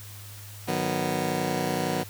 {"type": "chord", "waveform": "15% pulse", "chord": "B major", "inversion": "first", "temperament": "just", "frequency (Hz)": [154.34, 185.21, 246.9], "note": ["D#3", "F#3", "B3"], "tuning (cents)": [-14, 2, 0], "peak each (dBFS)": -24, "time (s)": [0.67, 2.04], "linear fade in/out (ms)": 20, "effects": ["added 102 Hz sine -42 dBFS peak until 2.09 s", "white hiss -46 dBFS RMS until 2.09 s"]}